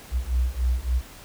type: beating tone pair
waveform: sine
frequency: 60.3 / 63.8 Hz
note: B1 / C2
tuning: -41 / -43 cents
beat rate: 3.5 Hz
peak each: -24 dBFS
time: 0.11-1.02 s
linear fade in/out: 50 ms
effects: pink hiss -45 dBFS RMS until 1.24 s